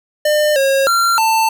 square tone with pitch steps, 602 / 543 / 1373 / 890 Hz, D5 / C#5 / F6 / A5, +43 / -36 / -30 / +20 cents, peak -12 dBFS, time 0.25-1.49 s, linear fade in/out 5 ms, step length 310 ms, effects none

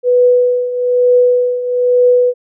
sine tone with tremolo, 493.9 Hz, B4, in tune, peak -5 dBFS, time 0.03-2.34 s, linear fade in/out 50 ms, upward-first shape triangle, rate 1.1 Hz, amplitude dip 75%, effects none

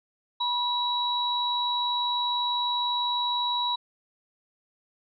sine tone pair together, 974 / 3900 Hz, B5 / B7, -24 / -23 cents, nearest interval 2 octaves, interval 2401 cents, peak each -27 dBFS, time 0.4-3.76 s, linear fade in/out 10 ms, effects none

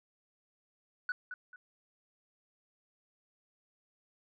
sine tone with echo, 1480 Hz, F#6, in tune, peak -29 dBFS, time 1.09-1.12 s, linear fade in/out 2 ms, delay 220 ms, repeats 2, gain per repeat -10 dB, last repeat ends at 1.56 s, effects tanh soft clip ceiling -29 dBFS

